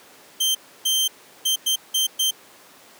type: tone bursts at uneven times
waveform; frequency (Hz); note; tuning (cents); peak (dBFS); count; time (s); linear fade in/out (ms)
sawtooth; 3136; G7; 0; -15; 6; 0.4-0.55 / 0.85-1.08 / 1.45-1.56 / 1.66-1.76 / 1.94-2.07 / 2.19-2.31; 10
effects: pink hiss -48 dBFS RMS until 2.99 s + high-pass 300 Hz 12 dB/octave